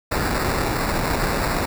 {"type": "noise with sample-and-hold", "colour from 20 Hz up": "pink", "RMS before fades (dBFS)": -22, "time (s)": [0.11, 1.66], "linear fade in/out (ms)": 10, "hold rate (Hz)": 3150, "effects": []}